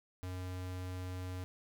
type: tone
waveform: square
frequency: 91.6 Hz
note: F#2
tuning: 17 cents flat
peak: -40 dBFS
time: 0.23-1.44 s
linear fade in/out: 0 ms
effects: none